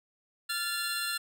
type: tone cluster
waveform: 25% pulse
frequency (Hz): 1387 / 1741 / 4144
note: F6 / A6 / C8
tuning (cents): -12 / -19 / -17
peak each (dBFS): -31 / -33 / -30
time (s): 0.49-1.18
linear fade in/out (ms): 10
effects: none